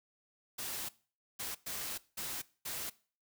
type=noise bursts at uneven times; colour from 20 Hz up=white; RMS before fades=-40 dBFS; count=5; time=0.58-0.89 / 1.39-1.55 / 1.66-1.98 / 2.17-2.42 / 2.65-2.9 s; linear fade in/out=10 ms; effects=noise-tail reverb RT60 0.4 s tail -20 dB re dry